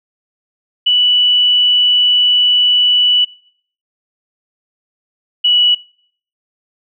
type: tone pair in turn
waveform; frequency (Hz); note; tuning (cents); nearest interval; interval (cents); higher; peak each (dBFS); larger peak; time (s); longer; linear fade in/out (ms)
sine; 2960 / 2941; F#7 / F#7; 0 / -11; unison; 11; first; -8; neither; 0.86-3.25 / 5.44-5.75; first; 10
effects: noise-tail reverb RT60 0.6 s tail -23 dB re dry